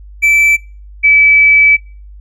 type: tone pair in turn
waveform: triangle / sine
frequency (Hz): 2321 / 2300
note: D7 / D7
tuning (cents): -21 / -37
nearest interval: unison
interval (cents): 16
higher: first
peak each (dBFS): -4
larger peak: neither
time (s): 0.22-0.57 / 1.03-1.77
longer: second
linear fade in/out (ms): 20
effects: noise-tail reverb RT60 0.4 s tail -26 dB re dry + added 50 Hz sine -31 dBFS peak until 2.2 s